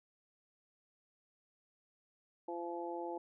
harmonic tone, 171.6 Hz, F3, 30 cents flat, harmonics 2 / 3 / 4 / 5, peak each -42 / -45 / -47 / -44 dBFS, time 2.48-3.18 s, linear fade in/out 5 ms, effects none

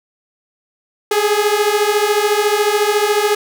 sawtooth beating tone pair, 410.4 / 424.4 Hz, G#4 / G#4, -21 / +38 cents, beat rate 14 Hz, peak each -12 dBFS, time 1.11-3.35 s, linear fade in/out 5 ms, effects none

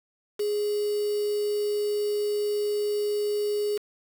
sine tone with quantisation, 415.3 Hz, G#4, in tune, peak -24 dBFS, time 0.39-3.78 s, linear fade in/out 10 ms, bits 6, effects none

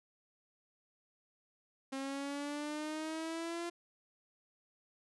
sawtooth exponential sweep, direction up, 267.4 to 345.3 Hz, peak -34 dBFS, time 1.92-3.7 s, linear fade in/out 10 ms, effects resampled to 24000 Hz

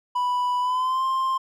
triangle tone with pitch glide, 987.8 to 1052.6 Hz, B5 to C6, 0 to +10 cents, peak -19 dBFS, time 0.15-1.38 s, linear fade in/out 10 ms, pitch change +110 cents, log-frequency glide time 0.6-1.03 s, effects none

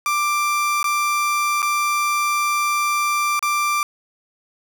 30% pulse tone with dropouts, 1180 Hz, D6, 8 cents sharp, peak -15 dBFS, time 0.06-3.83 s, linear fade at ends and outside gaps 1 ms, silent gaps 0.829-0.842 / 1.62-1.627 / 3.393-3.426 s, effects none

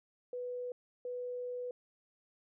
sine tone bursts at uneven times, 493.9 Hz, B4, in tune, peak -37 dBFS, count 2, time 0.33-0.72 / 1.05-1.71 s, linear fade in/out 2 ms, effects none

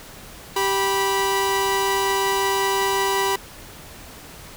sawtooth tone pair together, 390.9 / 980 Hz, G4 / B5, -5 / -14 cents, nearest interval octave + major third, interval 1591 cents, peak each -18 dBFS, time 0.56-3.36 s, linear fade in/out 5 ms, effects pink hiss -41 dBFS RMS until 4.56 s

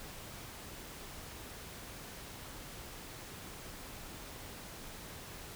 silence, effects pink hiss -48 dBFS RMS until 5.55 s

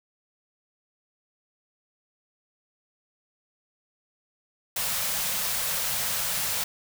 white band-stop noise, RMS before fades -28 dBFS, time 4.76-6.64 s, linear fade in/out 5 ms, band 220 to 470 Hz, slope 48 dB/octave, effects none

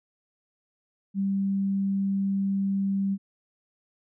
sine tone, 196 Hz, G3, in tune, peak -23 dBFS, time 1.14-3.18 s, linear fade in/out 50 ms, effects none

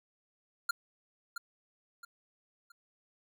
square tone with echo, 1396.9 Hz, F6, in tune, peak -28 dBFS, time 0.69-0.71 s, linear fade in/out 5 ms, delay 670 ms, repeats 3, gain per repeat -9 dB, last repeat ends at 2.72 s, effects none

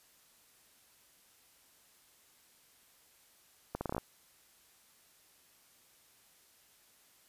accelerating click train, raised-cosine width 1 ms, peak -21 dBFS, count 8, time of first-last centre 3.75-3.981 s, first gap 60 ms, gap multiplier 0.79, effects white hiss -65 dBFS RMS until 7.28 s + resampled to 32000 Hz

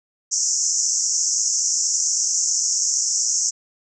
pink band-pass noise, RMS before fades -21 dBFS, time 0.31-3.51 s, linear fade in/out 20 ms, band 5500 to 7400 Hz, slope 96 dB/octave, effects none

